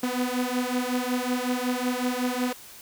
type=beating tone pair; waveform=sawtooth; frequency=246.9 / 252.3 Hz; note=B3 / B3; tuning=0 / +37 cents; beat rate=5.4 Hz; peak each=-24 dBFS; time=0.03-2.53 s; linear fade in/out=5 ms; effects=white hiss -46 dBFS RMS until 2.81 s